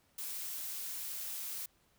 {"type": "noise", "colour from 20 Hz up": "blue", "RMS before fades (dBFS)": -41, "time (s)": [0.18, 1.66], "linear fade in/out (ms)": 5, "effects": ["pink hiss -71 dBFS RMS until 1.98 s"]}